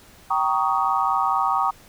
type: chord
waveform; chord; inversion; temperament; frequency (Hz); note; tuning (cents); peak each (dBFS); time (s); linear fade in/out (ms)
sine; Eb dominant seventh; first; just; 777.8 / 933.4 / 1120.1 / 1244.5; G5 / Bb5 / Db6 / Eb6; -14 / +2 / +18 / 0; -24; 0.3-1.71; 10
effects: pink hiss -50 dBFS RMS until 1.88 s